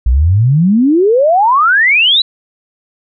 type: exponential sweep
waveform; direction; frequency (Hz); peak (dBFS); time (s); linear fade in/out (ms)
sine; up; 55.9 to 4049; -6; 0.06-2.22; 5
effects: none